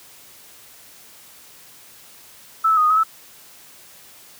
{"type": "tone with pitch steps", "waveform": "sine", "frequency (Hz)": [1314, 1304, 1243, 1236, 1277, 1311], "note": ["E6", "E6", "D#6", "D#6", "D#6", "E6"], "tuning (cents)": [-6, -19, -2, -12, 45, -10], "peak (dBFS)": -13, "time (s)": [2.64, 3.036], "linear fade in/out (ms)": 10, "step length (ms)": 66, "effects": ["white hiss -46 dBFS RMS until 4.39 s", "high-pass 60 Hz 12 dB/octave"]}